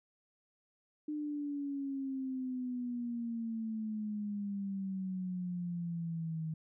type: exponential sweep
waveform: sine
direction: down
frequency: 302.6 to 157.6 Hz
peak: -35 dBFS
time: 1.08-6.54 s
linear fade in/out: 5 ms
effects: none